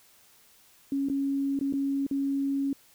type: tone with dropouts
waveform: sine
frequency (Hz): 276.3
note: C#4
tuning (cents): -6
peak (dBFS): -25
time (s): 0.92-2.73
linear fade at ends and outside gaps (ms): 2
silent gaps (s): 1.087-1.098 / 1.591-1.611 / 1.726-1.736 / 2.066-2.111
effects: white hiss -59 dBFS RMS until 2.94 s